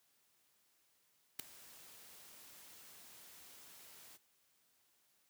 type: noise with ADSR envelope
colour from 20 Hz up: white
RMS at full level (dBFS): -37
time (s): 1.39-4.18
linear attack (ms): 7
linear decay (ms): 3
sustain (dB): -21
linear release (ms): 24
effects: white hiss -75 dBFS RMS until 5.29 s + high-pass 80 Hz 12 dB/octave